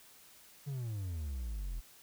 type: exponential sweep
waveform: triangle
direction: down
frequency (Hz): 146.6 to 39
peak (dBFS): -34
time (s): 0.66-1.81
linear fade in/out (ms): 20
effects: white hiss -59 dBFS RMS until 2.02 s